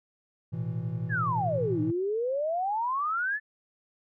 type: chord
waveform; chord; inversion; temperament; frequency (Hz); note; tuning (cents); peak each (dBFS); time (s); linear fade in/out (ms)
triangle; A suspended second; none; equal with one note detuned; 111.86 / 123.47 / 164.81; A2 / B2 / E3; +29 / 0 / 0; -32; 0.52-1.92; 20
type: exponential two-way sweep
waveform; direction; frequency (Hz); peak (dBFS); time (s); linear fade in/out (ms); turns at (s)
sine; down then up; 1779 to 300 to 1779; -26; 1.09-3.4; 50; 1.81
effects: none